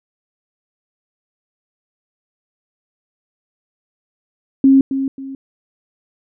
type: tone with echo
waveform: sine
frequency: 270 Hz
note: C#4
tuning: 45 cents flat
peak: -6 dBFS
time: 4.64-4.81 s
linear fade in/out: 2 ms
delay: 270 ms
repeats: 2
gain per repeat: -10 dB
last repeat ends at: 5.35 s
effects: none